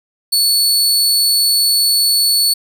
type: tone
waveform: sawtooth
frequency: 4435 Hz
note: C#8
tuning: in tune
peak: -8 dBFS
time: 0.32-2.54 s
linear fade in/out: 10 ms
effects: none